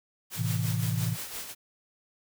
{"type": "noise with tremolo", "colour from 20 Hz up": "white", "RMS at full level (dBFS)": -36, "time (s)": [0.3, 1.55], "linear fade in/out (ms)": 50, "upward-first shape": "sine", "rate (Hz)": 5.8, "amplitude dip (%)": 55}
{"type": "chord", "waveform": "sine", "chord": "A minor", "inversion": "none", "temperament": "equal", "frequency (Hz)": [110, 130.81, 164.81], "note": ["A2", "C3", "E3"], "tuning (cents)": [0, 0, 0], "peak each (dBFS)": [-29, -32, -31], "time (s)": [0.36, 1.17], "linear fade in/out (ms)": 50}
{"effects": []}